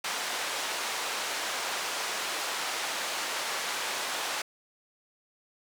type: band-pass noise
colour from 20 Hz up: pink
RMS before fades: -33 dBFS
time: 0.04-4.42 s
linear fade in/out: 5 ms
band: 720 to 8100 Hz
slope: 12 dB/octave
effects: none